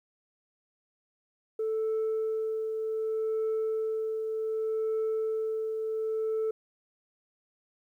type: tone with tremolo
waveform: sine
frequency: 440 Hz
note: A4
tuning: in tune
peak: -24 dBFS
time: 1.59-6.51 s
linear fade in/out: 5 ms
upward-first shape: triangle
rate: 0.66 Hz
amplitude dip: 45%
effects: tanh soft clip ceiling -25 dBFS + 11-bit